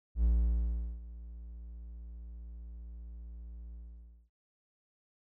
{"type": "tone with ADSR envelope", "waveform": "triangle", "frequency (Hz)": 57.6, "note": "A#1", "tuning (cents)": -20, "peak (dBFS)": -21, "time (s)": [0.15, 4.3], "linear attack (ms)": 85, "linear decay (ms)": 760, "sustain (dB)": -20, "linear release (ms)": 560, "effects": []}